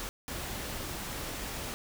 pink noise bursts at uneven times, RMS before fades -38 dBFS, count 2, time 0-0.09 / 0.28-1.74 s, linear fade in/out 0 ms, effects none

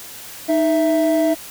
triangle tone pair together, 310.9 / 659.3 Hz, D#4 / E5, -1 / 0 cents, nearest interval octave + minor second, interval 1301 cents, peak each -15 dBFS, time 0.48-1.35 s, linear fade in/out 20 ms, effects white hiss -36 dBFS RMS until 1.5 s

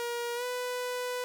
sawtooth tone with pitch glide, 475.4 to 496.4 Hz, A#4 to B4, +34 to +9 cents, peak -28 dBFS, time 0-1.24 s, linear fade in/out 0 ms, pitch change +75 cents, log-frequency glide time 0.35-0.44 s, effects none

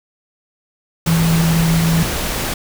sine tone in noise, 164.81 Hz, E3, in tune, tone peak -12 dBFS, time 1.07-2.03 s, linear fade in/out 5 ms, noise pink, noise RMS -21 dBFS, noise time 1.06-2.54 s, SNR +6 dB, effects none

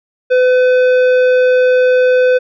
triangle tone with tanh clipping, 505 Hz, B4, 39 cents sharp, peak -9 dBFS, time 0.3-2.39 s, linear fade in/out 20 ms, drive 15 dB, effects none

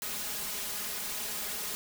white noise with comb filter, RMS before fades -36 dBFS, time 0.02-1.75 s, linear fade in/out 0 ms, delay 4.8 ms, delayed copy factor +0.8, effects none

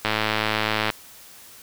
click train, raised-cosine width 0.3 ms, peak -5 dBFS, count 93, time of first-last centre 0.05-0.902 s, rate 108 Hz, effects white hiss -46 dBFS RMS until 1.62 s

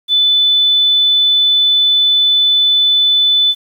sine tone, 3500 Hz, A7, 10 cents flat, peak -8 dBFS, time 0.08-3.55 s, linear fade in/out 50 ms, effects 7-bit

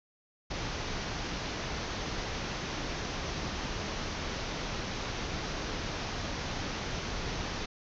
pink low-pass noise, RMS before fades -36 dBFS, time 0.5-7.66 s, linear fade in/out 10 ms, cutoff 6400 Hz, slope 96 dB/octave, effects none

